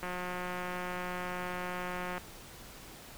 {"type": "click train", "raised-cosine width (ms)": 0.5, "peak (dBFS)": -23, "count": 388, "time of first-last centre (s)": [0.03, 2.18], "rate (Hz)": 180, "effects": ["pink hiss -50 dBFS RMS until 3.17 s"]}